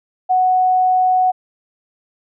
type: tone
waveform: sine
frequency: 740 Hz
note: F#5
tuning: in tune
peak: -11 dBFS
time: 0.29-1.32 s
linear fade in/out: 20 ms
effects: none